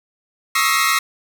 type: tone cluster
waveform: sawtooth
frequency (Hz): 1108 / 1259 / 1327 / 1895 / 2105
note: C#6 / D#6 / E6 / A#6 / C7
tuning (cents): -1 / +20 / +11 / +28 / +10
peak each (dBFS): -18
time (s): 0.55-0.99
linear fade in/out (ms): 5
effects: none